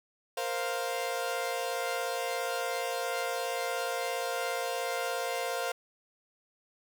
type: chord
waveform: sawtooth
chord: Bb suspended second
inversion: none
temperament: equal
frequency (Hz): 466.2 / 523.3 / 698.5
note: Bb4 / C5 / F5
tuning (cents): 0 / 0 / 0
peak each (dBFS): -33 / -31 / -31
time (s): 0.37-5.72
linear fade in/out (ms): 5
effects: none